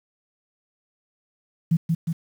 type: tone with echo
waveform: sine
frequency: 164.81 Hz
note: E3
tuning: in tune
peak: -15 dBFS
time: 1.71-1.77 s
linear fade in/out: 10 ms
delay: 180 ms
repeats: 2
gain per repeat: -3 dB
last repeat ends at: 2.13 s
effects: 8-bit